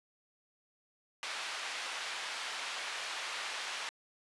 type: band-pass noise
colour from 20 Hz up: white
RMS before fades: -40 dBFS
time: 1.23-3.89 s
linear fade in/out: 0 ms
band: 770 to 3500 Hz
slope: 12 dB/octave
effects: resampled to 24000 Hz